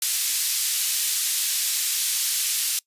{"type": "band-pass noise", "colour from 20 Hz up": "white", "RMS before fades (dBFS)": -24, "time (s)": [0.02, 2.79], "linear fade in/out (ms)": 2, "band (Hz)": [3200, 13000], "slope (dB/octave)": 12, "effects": ["noise-tail reverb RT60 0.1 s tail -23 dB re dry", "resampled to 32000 Hz"]}